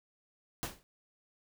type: noise with exponential decay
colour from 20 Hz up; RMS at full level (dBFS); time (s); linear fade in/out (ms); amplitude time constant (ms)
pink; -33; 0.63-0.83; 0; 43
effects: none